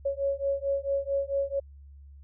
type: beating tone pair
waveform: sine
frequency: 552 / 556.5 Hz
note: C#5 / C#5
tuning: -7 / +7 cents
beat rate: 4.5 Hz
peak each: -29 / -29 dBFS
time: 0.05-1.6 s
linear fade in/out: 10 ms
effects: added 70 Hz sine -46 dBFS peak until 2.23 s